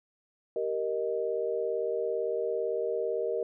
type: chord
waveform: sine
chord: Eb major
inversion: first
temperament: just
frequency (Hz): 388.9 / 466.7 / 622.3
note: G4 / Bb4 / Eb5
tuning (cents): -14 / +2 / 0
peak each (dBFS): -34 / -30 / -34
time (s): 0.56-3.43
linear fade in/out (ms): 2
effects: none